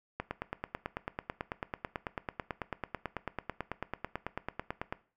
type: click train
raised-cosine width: 0.5 ms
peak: -19 dBFS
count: 44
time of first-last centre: 0.2-4.925 s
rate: 9.1 Hz
effects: noise-tail reverb RT60 0.4 s tail -18 dB re dry